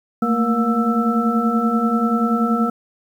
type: tone cluster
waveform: sine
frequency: 220.8 / 231.2 / 472.6 / 713 / 1323 Hz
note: A3 / A#3 / A#4 / F5 / E6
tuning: +6 / -14 / +24 / +36 / +6 cents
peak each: -22 / -18 / -26 / -27 / -22 dBFS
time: 0.22-2.7 s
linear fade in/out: 5 ms
effects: 8-bit